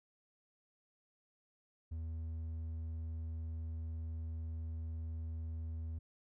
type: tone with hard clipping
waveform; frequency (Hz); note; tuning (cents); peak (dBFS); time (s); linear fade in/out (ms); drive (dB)
sine; 81; E2; -30; -40; 1.91-5.99; 10; 3
effects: none